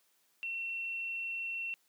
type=tone; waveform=sine; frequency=2713 Hz; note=E7; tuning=49 cents sharp; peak=-35 dBFS; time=0.43-1.74 s; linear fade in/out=0 ms; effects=white hiss -72 dBFS RMS until 1.88 s + high-pass 200 Hz 12 dB/octave